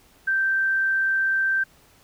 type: tone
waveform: sine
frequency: 1564 Hz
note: G6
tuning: 4 cents flat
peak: -19 dBFS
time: 0.27-1.64 s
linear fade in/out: 10 ms
effects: pink hiss -56 dBFS RMS until 2.03 s